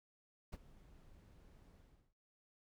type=noise with ADSR envelope; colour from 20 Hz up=brown; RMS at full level=-43 dBFS; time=0.52-2.14 s; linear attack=12 ms; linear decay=36 ms; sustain=-19 dB; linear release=390 ms; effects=none